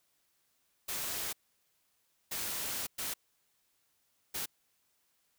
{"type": "noise bursts at uneven times", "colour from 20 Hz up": "white", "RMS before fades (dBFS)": -37, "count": 4, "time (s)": [[0.88, 1.33], [2.31, 2.87], [2.98, 3.14], [4.34, 4.46]], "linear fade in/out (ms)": 10, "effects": ["white hiss -75 dBFS RMS until 5.38 s"]}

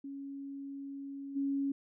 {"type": "tone with level steps", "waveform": "sine", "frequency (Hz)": 277.1, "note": "C#4", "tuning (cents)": -1, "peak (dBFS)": [-40, -30], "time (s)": [0.04, 1.72], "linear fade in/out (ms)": 5, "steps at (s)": 1.35, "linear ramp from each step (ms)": 20, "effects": []}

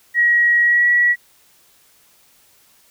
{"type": "tone with pitch glide", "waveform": "sine", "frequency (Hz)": [1904, 1931.7], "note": ["A#6", "B6"], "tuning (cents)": [36, -39], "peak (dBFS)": -11, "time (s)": [0.14, 1.16], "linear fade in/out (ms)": 50, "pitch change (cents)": 25, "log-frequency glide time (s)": [0.63, 0.88], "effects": ["white hiss -54 dBFS RMS until 2.9 s"]}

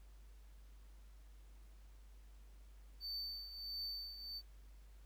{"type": "tone with tremolo", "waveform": "triangle", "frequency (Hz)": 4552, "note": "C#8", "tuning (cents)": 45, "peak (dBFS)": -39, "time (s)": [3, 4.42], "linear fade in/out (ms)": 50, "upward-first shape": "triangle", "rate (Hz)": 1.5, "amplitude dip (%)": 70, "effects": ["added 50 Hz sine -56 dBFS peak until 5.05 s", "pink hiss -72 dBFS RMS until 5.05 s"]}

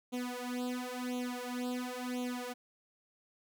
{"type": "tone with flanger", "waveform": "sawtooth", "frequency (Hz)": 248.4, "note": "B3", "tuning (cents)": 10, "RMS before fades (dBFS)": -38, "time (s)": [0.12, 2.54], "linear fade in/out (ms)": 20, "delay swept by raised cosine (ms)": [0.29, 3.79], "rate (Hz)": 0.96, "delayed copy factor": 1, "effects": []}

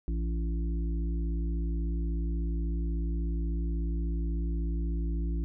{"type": "harmonic tone", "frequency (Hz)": 56.4, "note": "A1", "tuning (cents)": 44, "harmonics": [1, 3, 5, 6], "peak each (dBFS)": [-28, -38, -42, -44], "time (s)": [0.08, 5.44], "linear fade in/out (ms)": 0, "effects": []}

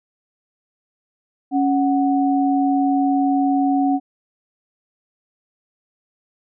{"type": "tone pair together", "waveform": "sine", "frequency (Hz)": [277.2, 740], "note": ["C#4", "F#5"], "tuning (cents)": [0, 0], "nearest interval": "octave + perfect fourth", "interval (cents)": 1700, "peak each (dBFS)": [-16, -20], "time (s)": [1.51, 4], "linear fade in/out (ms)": 50, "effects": []}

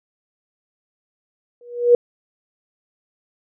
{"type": "tone with exponential growth", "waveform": "sine", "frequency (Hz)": 481.5, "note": "B4", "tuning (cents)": -44, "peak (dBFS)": -5, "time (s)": [1.61, 1.95], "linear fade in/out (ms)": 2, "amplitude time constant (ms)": 73, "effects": []}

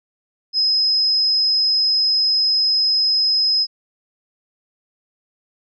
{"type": "tone", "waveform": "sine", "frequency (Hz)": 5090, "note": "D#8", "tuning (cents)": 39, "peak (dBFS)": -14, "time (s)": [0.53, 3.67], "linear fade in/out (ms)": 50, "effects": []}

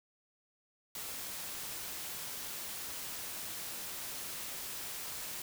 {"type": "noise", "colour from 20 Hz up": "white", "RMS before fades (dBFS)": -42, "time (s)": [0.95, 5.42], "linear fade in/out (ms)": 2, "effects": []}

